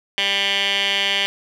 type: tone with band-pass filter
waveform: 15% pulse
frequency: 198.2 Hz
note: G3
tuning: 19 cents sharp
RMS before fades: -20 dBFS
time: 0.18-1.26 s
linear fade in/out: 0 ms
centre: 2800 Hz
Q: 6.2
effects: none